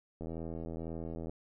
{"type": "click train", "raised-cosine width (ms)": 2, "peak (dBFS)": -28, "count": 90, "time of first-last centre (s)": [0.21, 1.295], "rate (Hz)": 82, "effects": []}